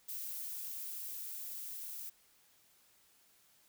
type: noise with level ramp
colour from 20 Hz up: violet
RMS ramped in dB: -42 to -45 dBFS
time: 0.08-2.1 s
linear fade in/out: 10 ms
effects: white hiss -68 dBFS RMS until 3.68 s